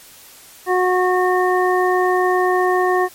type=harmonic tone; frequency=365.5 Hz; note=F#4; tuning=21 cents flat; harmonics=1 / 2 / 3 / 5; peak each=-16 / -19 / -21 / -23 dBFS; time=0.66-3.09 s; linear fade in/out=50 ms; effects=white hiss -43 dBFS RMS until 3.14 s + MP3 64 kbps